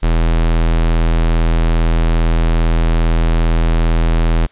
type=tone; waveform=square; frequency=41.2 Hz; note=E1; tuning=in tune; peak=-11 dBFS; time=0.02-4.47 s; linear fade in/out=20 ms; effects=white hiss -50 dBFS RMS until 4.51 s + resampled to 8000 Hz